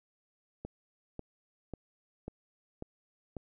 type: click train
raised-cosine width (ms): 2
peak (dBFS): -26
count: 6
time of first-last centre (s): 0.65-3.367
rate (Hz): 1.84
effects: none